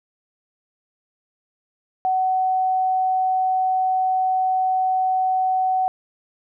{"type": "tone", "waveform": "sine", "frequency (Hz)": 750, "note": "F#5", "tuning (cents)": 23, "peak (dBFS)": -17, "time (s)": [2.05, 5.88], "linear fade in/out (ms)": 0, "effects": []}